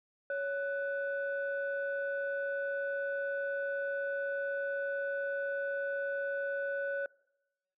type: tone pair together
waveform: sine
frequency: 558 / 1489.7 Hz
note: C#5 / F#6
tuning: +11 / +11 cents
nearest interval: octave + perfect fourth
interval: 1700 cents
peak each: -33 / -36 dBFS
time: 0.3-7.06 s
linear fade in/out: 2 ms
effects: noise-tail reverb RT60 0.9 s tail -24 dB re dry + tanh soft clip ceiling -25 dBFS